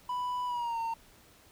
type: tone with pitch glide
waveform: triangle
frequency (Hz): 990 to 913.1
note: B5 to A#5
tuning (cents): +4 to -36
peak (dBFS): -29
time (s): 0.09-0.94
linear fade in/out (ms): 5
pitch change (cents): -140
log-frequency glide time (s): 0.46-0.79
effects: pink hiss -59 dBFS RMS until 1.51 s